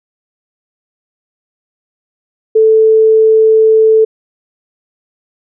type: tone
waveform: sine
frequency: 440 Hz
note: A4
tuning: in tune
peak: -4 dBFS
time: 2.55-4.05 s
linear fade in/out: 10 ms
effects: none